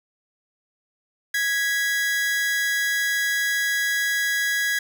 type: tone pair together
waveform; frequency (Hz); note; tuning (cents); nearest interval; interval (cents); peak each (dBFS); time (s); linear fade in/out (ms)
40% pulse; 1658.8 / 1963; G#6 / B6; -3 / -11; minor third; 292; -21 / -26; 1.34-4.79; 5
effects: none

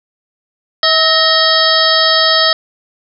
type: harmonic tone with a mistuned harmonic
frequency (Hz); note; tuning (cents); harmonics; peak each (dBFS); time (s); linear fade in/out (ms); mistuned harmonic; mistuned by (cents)
644; E5; -41; 1 / 2 / 3 / 5 / 6 / 7 / 8; -16 / -16 / -16 / -16 / -16 / -16 / -16; 0.83-2.53; 2; 3; -62
effects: none

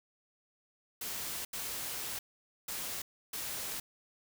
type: noise bursts at uneven times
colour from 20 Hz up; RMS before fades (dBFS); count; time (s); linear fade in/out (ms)
white; -39; 4; 1.01-1.45 / 1.53-2.19 / 2.68-3.02 / 3.33-3.8; 5
effects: none

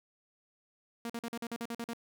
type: tone bursts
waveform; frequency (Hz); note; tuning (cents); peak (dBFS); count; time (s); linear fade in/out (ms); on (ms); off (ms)
sawtooth; 233.5; A#3; +3; -32; 10; 1.05-1.934; 2; 47; 46
effects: none

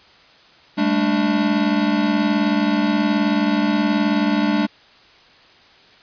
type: chord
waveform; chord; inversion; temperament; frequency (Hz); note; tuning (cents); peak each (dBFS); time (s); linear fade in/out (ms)
square; G suspended second; none; equal with one note detuned; 201.2 / 220 / 293.7; G3 / A3 / D4; +45 / 0 / 0; -22 / -22 / -20; 0.77-4.67; 20
effects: white hiss -49 dBFS RMS until 6.02 s + resampled to 11025 Hz

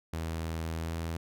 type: tone with pitch glide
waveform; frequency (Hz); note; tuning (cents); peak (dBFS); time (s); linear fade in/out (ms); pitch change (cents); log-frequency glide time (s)
sawtooth; 81.4 to 82.39; E2 to E2; -21 to 0; -29; 0.13-1.17; 5; +21; 0.77-0.9
effects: none

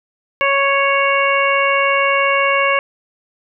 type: harmonic tone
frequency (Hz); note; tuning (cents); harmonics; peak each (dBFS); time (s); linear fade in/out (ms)
554.4; C#5; 0; 1 / 2 / 3 / 4 / 5; -18 / -17 / -22 / -18 / -21; 0.41-2.79; 0
effects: none

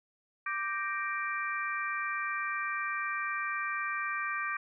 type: harmonic tone with a mistuned harmonic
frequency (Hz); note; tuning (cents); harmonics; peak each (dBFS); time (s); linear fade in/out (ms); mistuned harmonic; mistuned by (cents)
392; G4; 0; 3 / 4 / 5 / 6; -35 / -37 / -38 / -38; 0.46-4.57; 5; 5; -87
effects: none

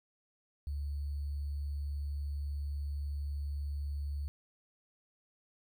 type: tone with sample-and-hold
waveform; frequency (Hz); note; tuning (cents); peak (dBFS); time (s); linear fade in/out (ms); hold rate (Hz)
sine; 71.8; D2; -39; -34; 0.67-4.28; 0; 4410
effects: none

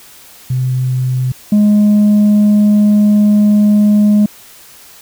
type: tone pair in turn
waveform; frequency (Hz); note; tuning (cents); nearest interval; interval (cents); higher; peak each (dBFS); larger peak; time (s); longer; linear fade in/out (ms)
sine; 128.2 / 208.4; C3 / G#3; -35 / +6; minor sixth; 841; second; -11 / -3; second; 0.5-1.32 / 1.52-4.26; second; 5
effects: tanh soft clip ceiling -5 dBFS + white hiss -39 dBFS RMS until 5.01 s

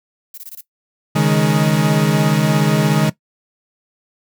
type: noise bursts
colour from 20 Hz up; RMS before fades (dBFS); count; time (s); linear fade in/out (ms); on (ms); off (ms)
violet; -33; 5; 0.34-0.608; 2; 36; 22
type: chord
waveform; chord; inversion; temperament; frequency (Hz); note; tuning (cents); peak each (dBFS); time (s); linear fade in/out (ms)
40% pulse; C# suspended second; none; equal with one note detuned; 138.59 / 155.56 / 208.6; C#3 / D#3 / G#3; 0 / 0 / +8; -18 / -14 / -17; 1.15-3.1; 10
effects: noise-tail reverb RT60 0.1 s tail -17 dB re dry

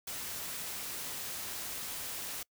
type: noise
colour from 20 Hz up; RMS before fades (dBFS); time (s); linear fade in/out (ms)
white; -40; 0.07-2.43; 5
effects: noise-tail reverb RT60 0.1 s tail -25 dB re dry

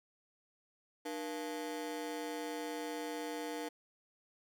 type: ring-modulated tone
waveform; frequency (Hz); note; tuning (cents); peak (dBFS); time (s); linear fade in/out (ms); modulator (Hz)
30% pulse; 390; G4; -9; -33; 1.05-3.69; 10; 87.3
effects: none

